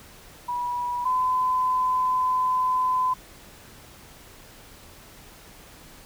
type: tone pair in turn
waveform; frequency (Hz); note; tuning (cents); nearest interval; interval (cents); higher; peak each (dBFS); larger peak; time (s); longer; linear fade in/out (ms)
sine; 975 / 1015.6; B5 / B5; -23 / +48; minor second; 71; second; -25 / -20; second; 0.48-1.05 / 1.05-3.14; second; 10
effects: pink hiss -48 dBFS RMS until 6.05 s